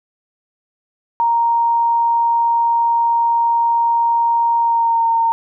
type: tone with pitch glide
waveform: sine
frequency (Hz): 932.3 to 917.3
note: A#5 to A#5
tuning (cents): 0 to -28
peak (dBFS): -12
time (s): 1.2-5.32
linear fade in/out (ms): 0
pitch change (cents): -28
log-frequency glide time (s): 4.59-5.09
effects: none